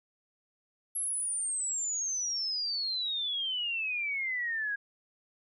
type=exponential sweep; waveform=sine; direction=down; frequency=11280 to 1625 Hz; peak=-30 dBFS; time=0.95-4.76 s; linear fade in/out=10 ms; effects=none